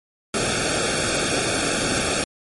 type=noise with comb filter; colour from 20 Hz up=pink; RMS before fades=-22 dBFS; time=0.34-2.24 s; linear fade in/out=2 ms; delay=1 ms; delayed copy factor=-0.9; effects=MP3 48 kbps